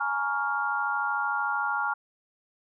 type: chord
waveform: sine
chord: Bb minor seventh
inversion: third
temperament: just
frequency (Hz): 839.1 / 932.3 / 1118.8 / 1398.5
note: Ab5 / Bb5 / Db6 / F6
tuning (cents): +18 / 0 / +16 / +2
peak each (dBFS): -31 / -34 / -33 / -28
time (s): 0-1.94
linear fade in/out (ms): 10
effects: none